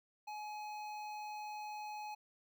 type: tone with notch filter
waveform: square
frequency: 844 Hz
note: G#5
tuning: 28 cents sharp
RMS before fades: -45 dBFS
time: 0.27-2.15 s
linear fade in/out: 10 ms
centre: 10000 Hz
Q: 0.55
effects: none